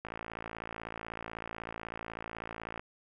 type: click train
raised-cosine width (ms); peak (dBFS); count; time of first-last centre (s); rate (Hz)
0.5; -24; 155; 0.05-2.795; 56.1
effects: none